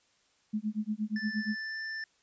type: tone with tremolo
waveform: sine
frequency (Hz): 213.4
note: G#3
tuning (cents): +47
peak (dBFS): -27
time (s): 0.53-1.57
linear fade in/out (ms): 10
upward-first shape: sine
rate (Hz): 8.5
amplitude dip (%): 100
type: tone with pitch glide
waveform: square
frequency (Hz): 1760 to 1771.2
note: A6 to A6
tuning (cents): 0 to +11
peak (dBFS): -36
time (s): 1.16-2.04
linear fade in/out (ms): 2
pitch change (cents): +11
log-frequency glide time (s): 1.57-1.8
effects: white hiss -69 dBFS RMS until 2.22 s + resampled to 16000 Hz